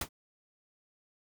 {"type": "noise with exponential decay", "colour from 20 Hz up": "pink", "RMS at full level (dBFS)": -27, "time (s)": [0.01, 0.09], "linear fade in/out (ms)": 5, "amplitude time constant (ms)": 17, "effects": []}